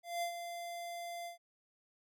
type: tone with ADSR envelope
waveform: square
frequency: 690 Hz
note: F5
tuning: 21 cents flat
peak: -34 dBFS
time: 0.03-1.38 s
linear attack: 190 ms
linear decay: 95 ms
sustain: -8 dB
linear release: 120 ms
effects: none